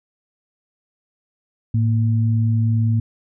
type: tone pair together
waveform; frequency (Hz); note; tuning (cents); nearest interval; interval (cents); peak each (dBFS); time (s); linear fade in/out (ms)
sine; 110 / 232.4; A2 / A#3; 0 / -5; octave + minor second; 1295; -15 / -24; 1.74-3; 5
effects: none